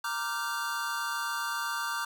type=chord; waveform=square; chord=G minor seventh; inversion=first; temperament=equal with one note detuned; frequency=932.3 / 1174.7 / 1396.9 / 1544.6 Hz; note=Bb5 / D6 / F6 / G6; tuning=0 / 0 / 0 / -26 cents; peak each=-38 / -36 / -38 / -37 dBFS; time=0.04-2.05 s; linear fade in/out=5 ms; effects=none